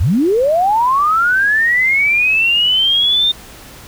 sine linear sweep, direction up, 61.74 to 3654 Hz, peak -10 dBFS, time 0-3.32 s, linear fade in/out 10 ms, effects pink hiss -37 dBFS RMS until 3.87 s

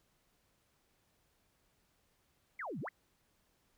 sine exponential two-way sweep, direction down then up, 2290 to 123.47 to 2290 Hz, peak -39 dBFS, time 2.59-2.89 s, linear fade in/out 5 ms, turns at 2.8 s, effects pink hiss -75 dBFS RMS until 3.77 s

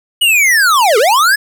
square linear two-way sweep, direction down then up, 2960 to 399.6 to 1736 Hz, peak -8 dBFS, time 0.21-1.36 s, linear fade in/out 10 ms, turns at 0.98 s, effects none

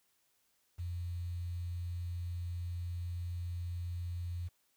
sine tone with quantisation, 87.31 Hz, F2, in tune, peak -36 dBFS, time 0.78-4.49 s, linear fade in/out 20 ms, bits 10, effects white hiss -75 dBFS RMS until 4.76 s

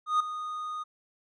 triangle tone with ADSR envelope, 1236 Hz, D#6, 12 cents flat, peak -18 dBFS, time 0.06-0.84 s, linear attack 140 ms, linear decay 6 ms, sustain -13 dB, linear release 19 ms, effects resampled to 22050 Hz

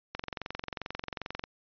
click train, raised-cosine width 0.3 ms, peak -19 dBFS, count 30, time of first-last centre 0.15-1.439 s, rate 22.5 Hz, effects resampled to 11025 Hz

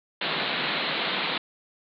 white band-pass noise, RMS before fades -28 dBFS, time 0.21-1.38 s, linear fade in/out 5 ms, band 140 to 4200 Hz, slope 96 dB/octave, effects none

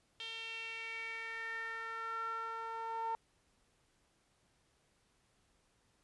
sawtooth tone with band-pass filter sweep, 453.3 Hz, A#4, 48 cents flat, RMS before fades -42 dBFS, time 0.2-3.15 s, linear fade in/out 0 ms, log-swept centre 3200 to 930 Hz, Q 5.7, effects pink hiss -74 dBFS RMS until 6.03 s + resampled to 24000 Hz

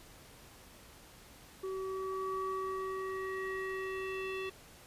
square tone with low-pass filter sweep, 380.7 Hz, F#4, 49 cents sharp, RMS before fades -38 dBFS, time 1.63-4.5 s, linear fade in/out 10 ms, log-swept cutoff 810 to 3000 Hz, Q 3.7, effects pink hiss -56 dBFS RMS until 4.86 s + resampled to 32000 Hz

